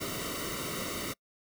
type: noise with comb filter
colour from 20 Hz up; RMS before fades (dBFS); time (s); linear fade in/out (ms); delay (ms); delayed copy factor
pink; -36; 0-1.14; 20; 1.2; -0.8
effects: noise-tail reverb RT60 0.1 s tail -26 dB re dry